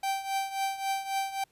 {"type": "tone with tremolo", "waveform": "45% pulse", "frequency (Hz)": 780, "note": "G5", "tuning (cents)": -9, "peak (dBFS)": -26, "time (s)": [0.03, 1.44], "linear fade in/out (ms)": 5, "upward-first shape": "triangle", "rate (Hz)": 3.7, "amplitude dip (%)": 80, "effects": ["pink hiss -68 dBFS RMS until 1.51 s", "resampled to 32000 Hz"]}